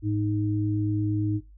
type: tone pair together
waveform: sine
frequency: 106.61 / 311.1 Hz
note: G#2 / D#4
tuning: +46 / 0 cents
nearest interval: octave + perfect fifth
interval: 1854 cents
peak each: -25 / -27 dBFS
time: 0.02-1.41 s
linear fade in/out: 50 ms
effects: noise-tail reverb RT60 0.2 s tail -19 dB re dry + added 50 Hz sine -47 dBFS peak until 1.57 s